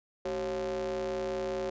square ring-modulated tone, 82.41 Hz, E2, in tune, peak -29 dBFS, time 0.25-1.7 s, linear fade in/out 5 ms, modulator 462 Hz, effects resampled to 16000 Hz

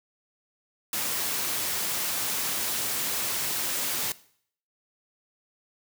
white noise, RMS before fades -29 dBFS, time 0.93-4.12 s, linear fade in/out 2 ms, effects noise-tail reverb RT60 0.6 s tail -19 dB re dry + high-pass 100 Hz 12 dB/octave

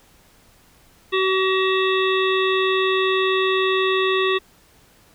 harmonic tone with a mistuned harmonic, 379.1 Hz, F#4, 42 cents sharp, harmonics 1 / 3 / 5 / 7 / 9 / 10, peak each -19 / -24 / -26 / -27 / -29 / -29 dBFS, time 1.12-4.39 s, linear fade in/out 20 ms, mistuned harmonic 10, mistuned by -31 cents, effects pink hiss -54 dBFS RMS until 5.14 s

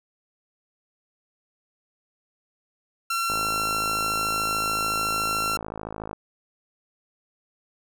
sawtooth tone, 1360 Hz, F6, 46 cents flat, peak -20 dBFS, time 3.1-5.57 s, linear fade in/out 5 ms
click train, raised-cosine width 1 ms, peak -19 dBFS, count 153, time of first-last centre 3.3-6.131 s, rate 53.7 Hz
effects none

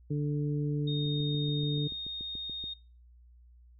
harmonic tone, 146.83 Hz, D3, in tune, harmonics 1 / 2 / 3, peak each -29 / -35 / -39 dBFS, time 0.1-1.88 s, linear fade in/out 10 ms
sine tone, 3700 Hz, A#7, 14 cents flat, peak -36 dBFS, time 0.87-2.74 s, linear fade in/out 10 ms
click train, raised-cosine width 3 ms, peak -34 dBFS, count 12, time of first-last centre 1.06-2.64 s, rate 6.96 Hz
effects noise-tail reverb RT60 0.4 s tail -25 dB re dry + added 60 Hz sine -54 dBFS peak until 3.79 s

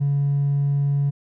sine tone with hard clipping, 141.5 Hz, C#3, 36 cents sharp, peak -18 dBFS, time 0-1.11 s, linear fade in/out 20 ms, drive 1 dB, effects none

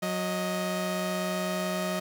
sawtooth tone pair together, 183.1 / 625.2 Hz, F#3 / D#5, -18 / +8 cents, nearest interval octave + major sixth, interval 2126 cents, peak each -27 dBFS, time 0.02-2 s, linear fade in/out 10 ms, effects none

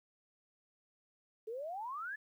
sine exponential sweep, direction up, 424 to 1760 Hz, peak -39 dBFS, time 1.47-2.16 s, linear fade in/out 10 ms, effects 12-bit

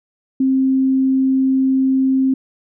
sine tone, 264.6 Hz, C4, 20 cents sharp, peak -12 dBFS, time 0.4-2.34 s, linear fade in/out 5 ms, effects none

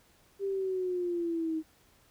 sine linear sweep, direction down, 398 to 313.5 Hz, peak -29 dBFS, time 0.39-1.63 s, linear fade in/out 50 ms, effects pink hiss -64 dBFS RMS until 2.1 s

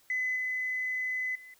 sine tone with level steps, 2017 Hz, B6, 36 cents sharp, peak -27 / -29 / -47 dBFS, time 0.1-1.54 s, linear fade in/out 2 ms, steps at 0.36 / 1.35 s, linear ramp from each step 5 ms, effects tanh soft clip ceiling -23 dBFS + white hiss -64 dBFS RMS until 1.59 s

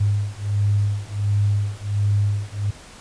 sine beating tone pair, 101.5 / 102.9 Hz, G#2 / G#2, -39 / -16 cents, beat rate 1.4 Hz, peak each -21 dBFS, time 0-2.71 s, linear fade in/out 10 ms, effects pink hiss -43 dBFS RMS until 3 s + resampled to 22050 Hz

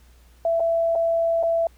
sine tone with dropouts, 666 Hz, E5, 18 cents sharp, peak -18 dBFS, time 0.45-1.67 s, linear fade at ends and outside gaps 2 ms, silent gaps 0.598-0.603 / 0.953-0.957 / 1.429-1.434 s, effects added 60 Hz sine -50 dBFS peak until 1.77 s + pink hiss -59 dBFS RMS until 1.77 s

